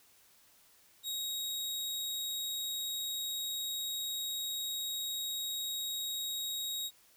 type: tone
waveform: sawtooth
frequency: 3786 Hz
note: A#7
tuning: 26 cents sharp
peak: -32 dBFS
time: 1.03-6.91 s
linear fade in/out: 50 ms
effects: white hiss -64 dBFS RMS until 7.16 s